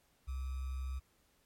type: tone with sample-and-hold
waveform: sine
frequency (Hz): 65.6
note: C2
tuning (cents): +5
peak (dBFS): -36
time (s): 0.27-1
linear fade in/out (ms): 20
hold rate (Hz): 1225
effects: pink hiss -72 dBFS RMS until 1.45 s + MP3 64 kbps